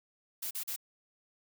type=noise bursts; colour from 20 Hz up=blue; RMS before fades=-37 dBFS; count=3; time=0.42-0.763 s; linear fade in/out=10 ms; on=89 ms; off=38 ms; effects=none